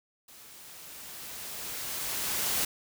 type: noise with level ramp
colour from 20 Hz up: white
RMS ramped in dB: -52 to -28 dBFS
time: 0.28-2.65 s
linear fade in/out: 5 ms
effects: none